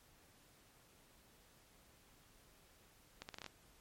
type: accelerating click train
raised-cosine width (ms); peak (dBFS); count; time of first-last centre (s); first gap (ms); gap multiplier
0.2; -29; 7; 3.22-3.463; 69; 0.78
effects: pink hiss -67 dBFS RMS until 3.8 s + MP3 64 kbps